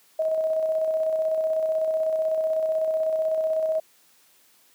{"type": "tone with tremolo", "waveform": "sine", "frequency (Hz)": 635, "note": "D#5", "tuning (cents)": 35, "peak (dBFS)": -20, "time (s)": [0.19, 3.8], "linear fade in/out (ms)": 5, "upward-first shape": "square", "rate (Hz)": 16, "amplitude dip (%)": 30, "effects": ["white hiss -59 dBFS RMS until 4.74 s", "high-pass 150 Hz 12 dB/octave"]}